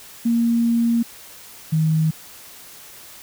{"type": "tone pair in turn", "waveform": "sine", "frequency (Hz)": [233.1, 158], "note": ["A#3", "D#3"], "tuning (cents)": [0, 27], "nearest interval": "perfect fifth", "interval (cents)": 673, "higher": "first", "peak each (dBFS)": -15, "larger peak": "neither", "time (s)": [[0.25, 1.03], [1.72, 2.11]], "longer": "first", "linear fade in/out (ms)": 10, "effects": ["white hiss -42 dBFS RMS until 3.22 s"]}